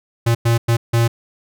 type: tone bursts at uneven times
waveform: square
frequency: 116.54 Hz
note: A#2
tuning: in tune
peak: -13 dBFS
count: 4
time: 0.26-0.35 / 0.45-0.58 / 0.68-0.77 / 0.93-1.08 s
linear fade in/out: 10 ms
effects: none